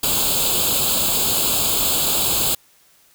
white noise with comb filter, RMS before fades -19 dBFS, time 0.03-2.55 s, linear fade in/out 5 ms, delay 0.26 ms, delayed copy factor +0.9, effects white hiss -55 dBFS RMS until 3.14 s

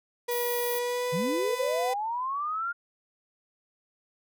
35% pulse tone with pitch glide, 482.9 to 499.6 Hz, B4 to B4, -39 to +20 cents, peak -26 dBFS, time 0.28-1.94 s, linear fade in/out 10 ms, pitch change +59 cents, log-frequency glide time 0.73-1.19 s
pink high-pass noise, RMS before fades -35 dBFS, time 0.31-0.79 s, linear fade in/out 5 ms, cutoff 11000 Hz, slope 48 dB/octave
sine linear sweep, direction up, 140 to 1422 Hz, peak -28 dBFS, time 1.12-2.73 s, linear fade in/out 20 ms
effects none

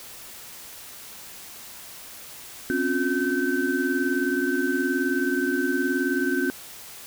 sine tone cluster, 260.3 / 279.3 / 358.5 / 1537 Hz, C4 / C#4 / F4 / G6, -9 / +13 / +45 / -35 cents, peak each -27 dBFS, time 2.7-6.5 s, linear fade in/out 0 ms, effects white hiss -42 dBFS RMS until 7.06 s

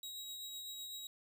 sawtooth tone with tremolo, 3826 Hz, A#7, 44 cents sharp, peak -40 dBFS, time 0.03-1.07 s, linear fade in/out 2 ms, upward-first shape triangle, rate 7.9 Hz, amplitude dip 30%, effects none

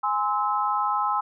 sine chord, Ab augmented, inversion none, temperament just, 830.6 / 1038.3 / 1297.8 Hz, Ab5 / C6 / E6, 0 / -14 / -27 cents, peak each -26 dBFS, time 0.03-1.21 s, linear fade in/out 10 ms, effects none

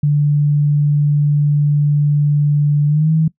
sine tone with pitch glide, 146.6 to 158.95 Hz, D3 to D#3, -3 to +37 cents, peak -10 dBFS, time 0.03-3.28 s, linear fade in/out 5 ms, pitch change +140 cents, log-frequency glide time 2.87-3.11 s, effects noise-tail reverb RT60 0.1 s tail -21 dB re dry

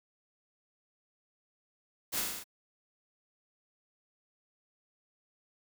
white noise with echo, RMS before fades -34 dBFS, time 2.12-2.22 s, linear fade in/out 20 ms, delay 37 ms, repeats 6, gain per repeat -2 dB, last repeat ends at 2.442 s, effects none

